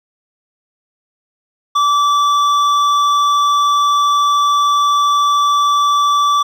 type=tone with hard clipping; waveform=sine; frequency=1159 Hz; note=D6; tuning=23 cents flat; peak=-12 dBFS; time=1.75-6.43 s; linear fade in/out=10 ms; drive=9 dB; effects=none